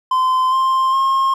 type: tone with pitch steps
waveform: triangle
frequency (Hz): 1031 / 1051.4 / 1072.3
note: C6 / C6 / C6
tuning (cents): -26 / +8 / +42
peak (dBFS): -11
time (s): 0.11-1.34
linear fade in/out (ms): 5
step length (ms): 410
effects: none